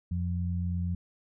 sine tone pair together, 87.64 / 176 Hz, F2 / F3, +7 / +14 cents, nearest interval octave, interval 1207 cents, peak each -29 / -33 dBFS, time 0.11-0.95 s, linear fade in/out 5 ms, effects none

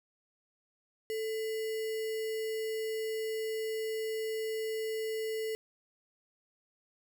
sine tone with sample-and-hold, 440 Hz, A4, in tune, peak -32 dBFS, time 1.1-5.55 s, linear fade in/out 0 ms, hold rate 2450 Hz, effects none

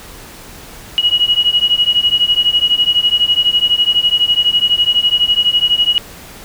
sine beating tone pair, 2900 / 2912 Hz, F#7 / F#7, -35 / -28 cents, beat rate 12 Hz, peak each -13 / -13 dBFS, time 0.98-5.98 s, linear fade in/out 0 ms, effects pink hiss -35 dBFS RMS until 6.44 s

